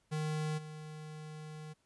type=tone with level steps; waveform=square; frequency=154.1 Hz; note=D#3; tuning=16 cents flat; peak=-34 / -45 dBFS; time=0.11-1.74 s; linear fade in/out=20 ms; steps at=0.57 s; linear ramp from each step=20 ms; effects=pink hiss -75 dBFS RMS until 1.85 s + resampled to 24000 Hz